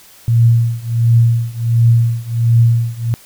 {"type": "tone with tremolo", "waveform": "sine", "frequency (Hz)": 116.54, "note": "A#2", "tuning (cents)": 0, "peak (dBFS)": -5, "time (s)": [0.28, 3.14], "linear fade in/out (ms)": 0, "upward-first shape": "triangle", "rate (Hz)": 1.4, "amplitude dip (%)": 95, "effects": ["white hiss -43 dBFS RMS until 3.25 s"]}